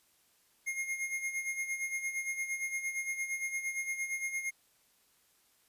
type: tone with tremolo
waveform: square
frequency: 2138 Hz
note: C7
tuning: 37 cents sharp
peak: -32 dBFS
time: 0.66-4.51 s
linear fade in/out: 20 ms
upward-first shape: sine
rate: 8.7 Hz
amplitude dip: 65%
effects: white hiss -69 dBFS RMS until 5.68 s + resampled to 32000 Hz